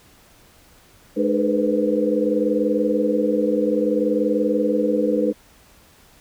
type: tone cluster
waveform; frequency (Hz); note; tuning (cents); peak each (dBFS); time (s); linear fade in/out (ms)
sine; 211.4 / 302.7 / 421.7 / 487.4 / 508; G#3 / D#4 / G#4 / B4 / B4; +31 / -48 / +26 / -23 / +49; -24 / -22 / -27 / -22 / -24; 1.16-5.33; 20
effects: pink hiss -52 dBFS RMS until 6.2 s